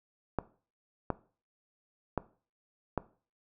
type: clicks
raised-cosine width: 1 ms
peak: -15 dBFS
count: 4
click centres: 0.387 / 1.103 / 2.177 / 2.977 s
effects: noise-tail reverb RT60 0.4 s tail -18 dB re dry